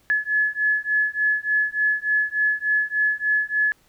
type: beating tone pair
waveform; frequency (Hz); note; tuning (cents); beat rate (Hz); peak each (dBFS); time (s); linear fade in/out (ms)
sine; 1707 / 1710.4; G#6 / A6; +47 / -49; 3.4; -22; 0.1-3.72; 0
effects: pink hiss -60 dBFS RMS until 3.88 s